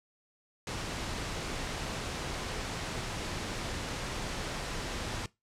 pink low-pass noise, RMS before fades -37 dBFS, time 0.67-5.26 s, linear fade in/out 2 ms, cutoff 7300 Hz, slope 12 dB/octave, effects noise-tail reverb RT60 0.2 s tail -20 dB re dry + low-pass 11000 Hz 12 dB/octave

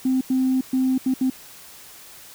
sine tone bursts at uneven times, 259.9 Hz, C4, 11 cents flat, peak -16 dBFS, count 5, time 0.05-0.21 / 0.3-0.61 / 0.73-0.98 / 1.06-1.14 / 1.21-1.3 s, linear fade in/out 5 ms, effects tanh soft clip ceiling -13 dBFS + white hiss -44 dBFS RMS until 2.34 s

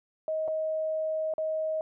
sine tone with dropouts, 630 Hz, D#5, 21 cents sharp, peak -27 dBFS, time 0.28-1.81 s, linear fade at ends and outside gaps 1 ms, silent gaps 0.478-0.482 / 1.338-1.381 s, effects none

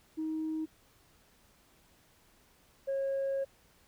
sine tone pair in turn, 315.2 / 544.8 Hz, D#4 / C#5, +23 / -30 cents, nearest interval major sixth, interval 947 cents, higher second, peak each -31 / -28 dBFS, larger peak second, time 0.17-0.66 / 2.87-3.45 s, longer second, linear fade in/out 20 ms, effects tanh soft clip ceiling -28 dBFS + pink hiss -65 dBFS RMS until 3.87 s

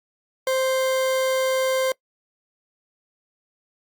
40% pulse tone, 523.3 Hz, C5, in tune, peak -19 dBFS, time 0.47-1.92 s, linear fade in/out 2 ms, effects noise-tail reverb RT60 0.1 s tail -23 dB re dry + Opus 48 kbps

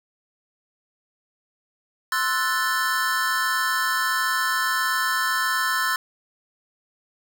square chord, F# half-diminished seventh, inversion second, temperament equal, 1046.5 / 1318.5 / 1480 / 1760 Hz, C6 / E6 / F#6 / A6, 0 / 0 / 0 / 0 cents, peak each -28 / -28 / -28 / -26 dBFS, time 2.12-5.96 s, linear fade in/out 2 ms, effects 8-bit

